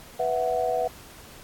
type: chord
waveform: sine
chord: B suspended fourth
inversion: none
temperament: equal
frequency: 493.9 / 659.3 / 740 Hz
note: B4 / E5 / F#5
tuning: 0 / 0 / 0 cents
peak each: -27 dBFS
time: 0.19-0.88 s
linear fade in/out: 10 ms
effects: pink hiss -47 dBFS RMS until 1.43 s + AAC 64 kbps